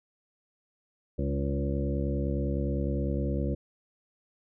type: harmonic tone with a mistuned harmonic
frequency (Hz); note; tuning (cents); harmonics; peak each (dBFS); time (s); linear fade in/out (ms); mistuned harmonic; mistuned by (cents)
69.8; C#2; +13; 1 / 2 / 3 / 4 / 5 / 7 / 8; -30 / -33 / -35 / -36 / -37 / -38 / -39; 1.18-3.55; 10; 3; -30
effects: none